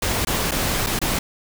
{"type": "noise with dropouts", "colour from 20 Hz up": "pink", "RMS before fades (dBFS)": -22, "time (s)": [0.02, 1.19], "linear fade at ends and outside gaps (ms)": 5, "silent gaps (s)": [[0.25, 0.27], [0.511, 0.517], [0.864, 0.868], [0.991, 1.015]], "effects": []}